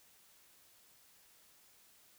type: silence
effects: white hiss -65 dBFS RMS until 2.18 s